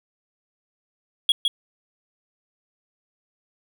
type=tone with echo; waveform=triangle; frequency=3324 Hz; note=G#7; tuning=1 cent sharp; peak=-12 dBFS; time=1.29-1.32 s; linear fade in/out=2 ms; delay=160 ms; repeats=1; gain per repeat=-4 dB; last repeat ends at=1.48 s; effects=none